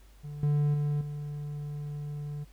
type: tone with level steps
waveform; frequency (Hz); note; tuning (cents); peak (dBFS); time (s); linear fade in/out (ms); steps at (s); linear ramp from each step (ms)
triangle; 146.83; D3; 0; -35 / -21 / -24 / -32; 0.23-2.45; 20; 0.43 / 0.74 / 1.01; 2
effects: added 50 Hz sine -52 dBFS peak until 2.52 s + pink hiss -63 dBFS RMS until 2.52 s